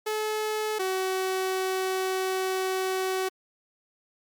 sawtooth tone pair in turn, 430 / 376.7 Hz, A4 / F#4, -40 / +31 cents, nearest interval major second, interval 229 cents, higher first, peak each -23 / -22 dBFS, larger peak second, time 0.06-0.79 / 0.79-3.29 s, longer second, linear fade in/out 10 ms, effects Opus 48 kbps

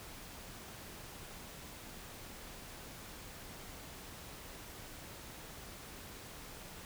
silence, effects pink hiss -50 dBFS RMS until 6.85 s

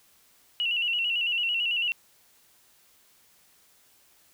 sine tone with vibrato, 2814 Hz, F7, 12 cents sharp, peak -24 dBFS, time 0.6-1.92 s, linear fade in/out 0 ms, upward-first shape square, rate 9 Hz, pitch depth 59 cents each way, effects white hiss -61 dBFS RMS until 4.33 s

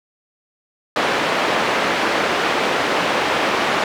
pink band-pass noise, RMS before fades -19 dBFS, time 0.96-3.84 s, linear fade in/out 2 ms, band 370 to 2800 Hz, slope 12 dB/octave, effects none

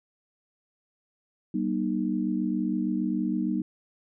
sine tone cluster, 192.7 / 239.3 / 307.7 Hz, G3 / A#3 / D#4, -29 / +46 / -19 cents, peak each -29 dBFS, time 1.54-3.62 s, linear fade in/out 5 ms, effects none

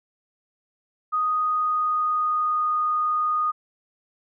sine tone with pitch glide, 1244.5 to 1233.1 Hz, D#6 to D#6, 0 to -16 cents, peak -20 dBFS, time 1.12-3.52 s, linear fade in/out 20 ms, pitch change -16 cents, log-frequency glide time 1.31-2.71 s, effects none

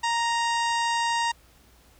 harmonic tone with a mistuned harmonic, 932.3 Hz, A#5, in tune, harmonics 1 / 2 / 3 / 4 / 5 / 6 / 7 / 8 / 9, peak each -24 / -30 / -34 / -36 / -38 / -40 / -41 / -42 / -43 dBFS, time 0.03-1.32 s, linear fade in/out 10 ms, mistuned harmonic 5, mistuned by +41 cents, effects added 60 Hz sine -58 dBFS peak until 1.99 s + pink hiss -58 dBFS RMS until 1.99 s

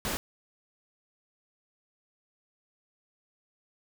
pink noise, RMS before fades -32 dBFS, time 0.05-0.17 s, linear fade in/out 0 ms, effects none

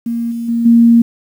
sine tone with level steps, 233.1 Hz, A#3, in tune, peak -15 / -18 / -12 / -4 dBFS, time 0.06-1.02 s, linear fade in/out 5 ms, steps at 0.31 / 0.48 / 0.65 s, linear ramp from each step 10 ms, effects 7-bit

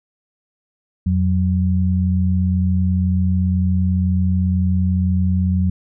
sine tone pair together, 87.03 / 185 Hz, F2 / F#3, -6 / 0 cents, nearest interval octave + minor second, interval 1306 cents, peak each -16 / -18 dBFS, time 1.06-5.7 s, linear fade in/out 5 ms, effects none

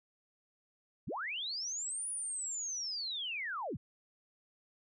sine linear two-way sweep, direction up then down, 58 to 9850 to 58 Hz, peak -36 dBFS, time 1.07-3.77 s, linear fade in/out 10 ms, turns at 2.09 s, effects none

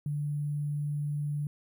sine tone with sample-and-hold, 146.83 Hz, D3, in tune, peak -29 dBFS, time 0.06-1.47 s, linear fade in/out 2 ms, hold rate 11025 Hz, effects none

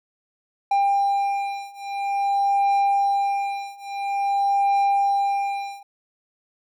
triangle beating tone pair, 797 / 797.49 Hz, G5 / G5, +28 / +30 cents, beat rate 0.49 Hz, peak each -21 / -20 dBFS, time 0.71-5.83 s, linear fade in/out 5 ms, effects none

